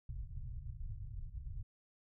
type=low-pass noise; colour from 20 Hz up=pink; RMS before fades=-44 dBFS; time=0.09-1.63 s; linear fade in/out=5 ms; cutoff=130 Hz; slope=48 dB/octave; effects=none